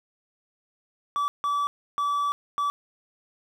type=tone bursts at uneven times; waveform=triangle; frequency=1152 Hz; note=D6; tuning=34 cents flat; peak=-21 dBFS; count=4; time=1.16-1.28 / 1.44-1.67 / 1.98-2.32 / 2.58-2.7 s; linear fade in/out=0 ms; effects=none